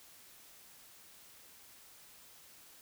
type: silence
effects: white hiss -58 dBFS RMS until 2.81 s